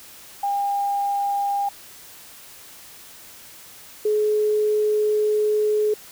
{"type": "tone pair in turn", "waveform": "sine", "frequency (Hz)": [804, 424.2], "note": ["G5", "G#4"], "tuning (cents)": [44, 37], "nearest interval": "major seventh", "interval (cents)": 1107, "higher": "first", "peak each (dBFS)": [-20, -17], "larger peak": "second", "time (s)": [[0.43, 1.69], [4.05, 5.94]], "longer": "second", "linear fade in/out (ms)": 5, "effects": ["white hiss -44 dBFS RMS until 6.11 s"]}